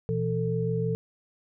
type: tone cluster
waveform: sine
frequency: 120.7 / 167.1 / 445 Hz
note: B2 / E3 / A4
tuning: -39 / +24 / +20 cents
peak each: -29 dBFS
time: 0.09-0.95 s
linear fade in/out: 0 ms
effects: none